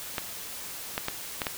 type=clicks; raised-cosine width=0.3 ms; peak=-12 dBFS; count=5; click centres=0.182 / 0.979 / 1.084 / 1.418 / 1.468 s; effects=white hiss -39 dBFS RMS until 1.57 s